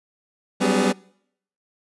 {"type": "tone cluster", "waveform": "25% pulse", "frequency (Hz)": [187.2, 197.8, 251.7, 288.7, 413.8], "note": ["F#3", "G3", "B3", "D4", "G#4"], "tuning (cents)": [20, 16, 33, -30, -6], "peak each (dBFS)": [-21, -19, -18, -25, -23], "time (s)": [0.6, 0.93], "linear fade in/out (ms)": 20, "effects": ["noise-tail reverb RT60 0.7 s tail -25 dB re dry", "resampled to 24000 Hz"]}